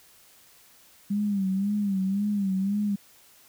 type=tone with vibrato; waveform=sine; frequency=198.5 Hz; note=G3; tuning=22 cents sharp; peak=-23 dBFS; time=1.1-2.96 s; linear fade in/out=10 ms; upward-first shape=sine; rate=1.9 Hz; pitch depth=85 cents each way; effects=white hiss -56 dBFS RMS until 3.48 s